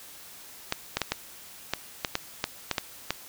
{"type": "clicks", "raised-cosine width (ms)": 0.2, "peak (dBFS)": -8, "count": 11, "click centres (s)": [0.724, 0.97, 1.017, 1.12, 1.736, 2.048, 2.154, 2.441, 2.713, 2.782, 3.106], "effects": ["white hiss -47 dBFS RMS until 3.28 s"]}